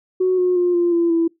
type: tone with pitch steps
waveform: sine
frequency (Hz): 370 / 362.2 / 354.5 / 347 / 339.7 / 332.5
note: F#4 / F#4 / F4 / F4 / F4 / E4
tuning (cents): 0 / -37 / +26 / -11 / -48 / +15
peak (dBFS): -13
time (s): 0.2-1.28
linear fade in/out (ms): 10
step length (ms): 180
effects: noise-tail reverb RT60 0.2 s tail -26 dB re dry + tanh soft clip ceiling -9 dBFS